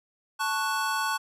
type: chord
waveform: square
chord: F# minor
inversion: first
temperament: equal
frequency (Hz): 880 / 1108.7 / 1480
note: A5 / C#6 / F#6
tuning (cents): 0 / 0 / 0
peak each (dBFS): -31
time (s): 0.39-1.18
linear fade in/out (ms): 20
effects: resampled to 32000 Hz